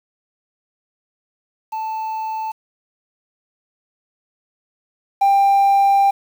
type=tone pair in turn; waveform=triangle; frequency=880 / 792.4 Hz; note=A5 / G5; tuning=0 / +18 cents; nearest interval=major second; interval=182 cents; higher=first; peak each=-20 / -8 dBFS; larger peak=second; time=1.72-2.52 / 5.21-6.11 s; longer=second; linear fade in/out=10 ms; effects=tanh soft clip ceiling -6 dBFS + 7-bit